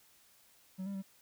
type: tone with pitch steps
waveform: triangle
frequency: 188.1 / 198.1 / 193.2 Hz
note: F#3 / G3 / G3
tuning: +29 / +18 / -25 cents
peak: -35 dBFS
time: 0.78-1.026 s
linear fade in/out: 20 ms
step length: 82 ms
effects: white hiss -65 dBFS RMS until 1.21 s